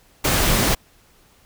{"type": "noise", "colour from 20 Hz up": "pink", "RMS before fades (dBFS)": -18, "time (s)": [0.24, 0.75], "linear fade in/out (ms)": 10, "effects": ["pink hiss -55 dBFS RMS until 1.45 s"]}